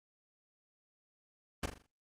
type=noise with echo; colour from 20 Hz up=pink; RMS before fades=-33 dBFS; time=1.63-1.66 s; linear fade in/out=5 ms; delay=41 ms; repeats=5; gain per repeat=-7 dB; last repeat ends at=1.865 s; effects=low-pass 8000 Hz 12 dB/octave + Opus 24 kbps